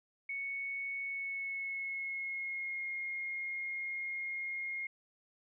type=tone with pitch glide; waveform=sine; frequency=2217 to 2141 Hz; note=C#7 to C7; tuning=0 to +39 cents; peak=-36 dBFS; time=0.29-4.87 s; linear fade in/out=5 ms; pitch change=-61 cents; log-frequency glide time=1.01-2.89 s; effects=none